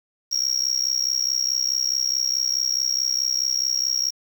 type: tone with amplitude modulation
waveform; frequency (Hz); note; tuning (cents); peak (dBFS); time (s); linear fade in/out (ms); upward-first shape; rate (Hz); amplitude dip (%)
triangle; 5588; F8; 0; -15; 0.31-4.11; 20; sine; 64.7; 95
effects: 7-bit